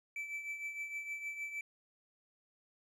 triangle tone with tremolo, 2318 Hz, D7, 23 cents flat, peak -35 dBFS, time 0.16-1.61 s, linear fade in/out 2 ms, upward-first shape triangle, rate 6.5 Hz, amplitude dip 65%, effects none

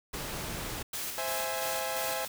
pink noise, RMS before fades -37 dBFS, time 0.13-0.83 s, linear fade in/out 10 ms
white noise with tremolo, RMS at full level -36 dBFS, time 0.93-2.28 s, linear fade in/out 5 ms, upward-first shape square, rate 2.9 Hz, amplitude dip 35%
sawtooth chord, C augmented, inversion none, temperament equal, 523.3 / 659.3 / 830.6 Hz, C5 / E5 / G#5, 0 / 0 / 0 cents, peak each -33 dBFS, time 1.18-2.25 s, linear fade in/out 0 ms
effects none

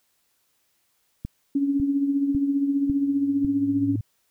click train, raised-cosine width 5 ms, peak -18 dBFS, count 5, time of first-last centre 1.25-3.448 s, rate 1.82 Hz
sine tone with tremolo, 280 Hz, C#4, 18 cents sharp, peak -17 dBFS, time 1.55-3.96 s, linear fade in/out 5 ms, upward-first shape triangle, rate 15 Hz, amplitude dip 60%
sine tone with exponential growth, 107.5 Hz, A2, 40 cents flat, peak -24 dBFS, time 2.76-4.01 s, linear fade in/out 5 ms, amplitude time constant 270 ms
effects white hiss -69 dBFS RMS until 4.3 s

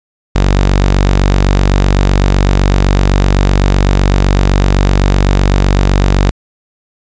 sawtooth tone, 47.88 Hz, G1, 40 cents flat, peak -3 dBFS, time 0.35-6.31 s, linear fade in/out 10 ms, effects resampled to 16000 Hz + 7-bit

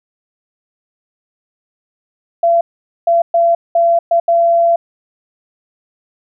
sine tone bursts at uneven times, 679 Hz, F5, 49 cents flat, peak -8 dBFS, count 6, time 2.43-2.61 / 3.07-3.22 / 3.34-3.55 / 3.75-3.99 / 4.11-4.2 / 4.28-4.76 s, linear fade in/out 5 ms, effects none

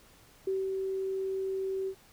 sine tone with ADSR envelope, 383.5 Hz, G4, 38 cents flat, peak -27 dBFS, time 0.47-1.95 s, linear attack 5 ms, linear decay 200 ms, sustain -3 dB, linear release 73 ms, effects pink hiss -59 dBFS RMS until 2.12 s

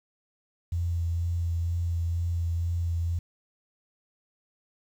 sine tone with vibrato, 85.1 Hz, F2, 44 cents flat, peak -25 dBFS, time 0.72-3.19 s, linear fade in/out 5 ms, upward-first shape sine, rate 2.1 Hz, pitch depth 18 cents each way, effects 9-bit

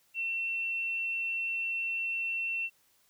sine tone, 2703 Hz, E7, 43 cents sharp, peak -30 dBFS, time 0.14-2.7 s, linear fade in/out 50 ms, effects white hiss -68 dBFS RMS until 3.09 s

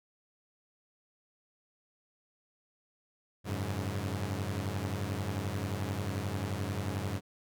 sawtooth chord, F# suspended second, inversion none, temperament equal with one note detuned, 92.5 / 103.83 / 140.69 Hz, F#2 / G#2 / C#3, 0 / 0 / +26 cents, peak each -32 / -32 / -38 dBFS, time 3.44-7.21 s, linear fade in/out 50 ms, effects none

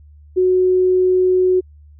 sine tone, 368.4 Hz, F#4, 7 cents flat, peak -11 dBFS, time 0.36-1.61 s, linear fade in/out 20 ms, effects added 74 Hz sine -41 dBFS peak until 1.99 s

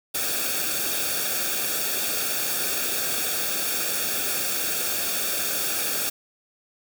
white noise with comb filter, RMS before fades -26 dBFS, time 0.14-6.1 s, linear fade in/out 10 ms, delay 0.99 ms, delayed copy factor -0.7, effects none

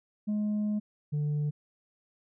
sine tone pair in turn, 210 / 148.16 Hz, G#3 / D3, +19 / +16 cents, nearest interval tritone, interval 603 cents, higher first, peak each -24 dBFS, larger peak neither, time 0.27-0.8 / 1.12-1.51 s, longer first, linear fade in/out 20 ms, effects tanh soft clip ceiling -26 dBFS

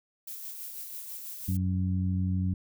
violet noise with tremolo, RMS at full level -39 dBFS, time 0.27-1.57 s, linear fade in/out 5 ms, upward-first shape sine, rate 6.1 Hz, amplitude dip 35%
harmonic tone, 92.5 Hz, F#2, in tune, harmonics 1 / 2 / 3, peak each -27 / -30 / -40 dBFS, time 1.48-2.54 s, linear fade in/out 5 ms
effects none

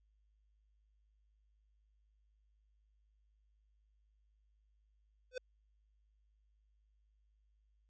square tone with exponential growth, 506 Hz, B4, 42 cents sharp, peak -36 dBFS, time 5.31-5.38 s, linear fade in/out 5 ms, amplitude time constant 15 ms, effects added 52 Hz sine -70 dBFS peak until 7.89 s + resampled to 16000 Hz

